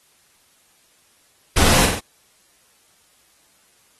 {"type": "noise with echo", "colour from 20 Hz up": "pink", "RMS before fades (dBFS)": -17, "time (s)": [1.56, 1.86], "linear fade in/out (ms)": 10, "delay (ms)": 46, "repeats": 3, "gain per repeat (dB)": -4, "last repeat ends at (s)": 1.998, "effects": ["white hiss -58 dBFS RMS until 3.99 s", "AAC 32 kbps"]}